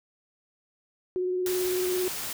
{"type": "tone with vibrato", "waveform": "sine", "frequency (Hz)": 365.4, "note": "F#4", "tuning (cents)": -22, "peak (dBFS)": -25, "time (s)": [1.16, 2.08], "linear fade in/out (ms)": 0, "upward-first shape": "sine", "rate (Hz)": 18, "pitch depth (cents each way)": 19}
{"type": "noise", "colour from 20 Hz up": "white", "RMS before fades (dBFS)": -34, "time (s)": [1.46, 2.33], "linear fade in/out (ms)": 2}
{"effects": []}